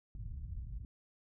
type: low-pass noise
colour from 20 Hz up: white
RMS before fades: -43 dBFS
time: 0.15-0.85 s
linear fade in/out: 2 ms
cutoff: 100 Hz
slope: 24 dB/octave
effects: none